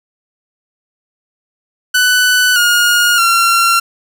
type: tone with pitch steps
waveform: sawtooth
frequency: 1494 / 1429.8 / 1368.4 Hz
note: F#6 / F6 / F6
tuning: +16 / +40 / -36 cents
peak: -5 dBFS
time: 1.94-3.8 s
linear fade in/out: 10 ms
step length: 620 ms
effects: none